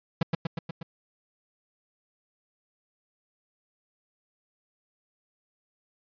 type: tone with echo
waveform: 45% pulse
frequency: 165.5 Hz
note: E3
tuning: 7 cents sharp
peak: -20 dBFS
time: 0.21-0.23 s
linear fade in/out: 5 ms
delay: 120 ms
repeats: 5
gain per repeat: -3 dB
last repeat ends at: 0.83 s
effects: resampled to 11025 Hz